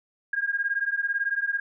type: beating tone pair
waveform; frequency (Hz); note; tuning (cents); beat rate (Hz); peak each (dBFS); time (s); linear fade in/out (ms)
sine; 1615 / 1633; G#6 / G#6; -49 / -30; 18; -27; 0.33-1.6; 5
effects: none